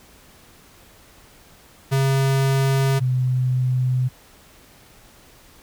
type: tone pair in turn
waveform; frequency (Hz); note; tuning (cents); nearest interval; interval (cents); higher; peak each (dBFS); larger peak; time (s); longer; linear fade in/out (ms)
square / sine; 135.4 / 127.27; C#3 / C3; -40 / -48; minor second; 108; first; -17; neither; 1.91-3 / 3-4.09; neither; 20
effects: pink hiss -50 dBFS RMS until 5.62 s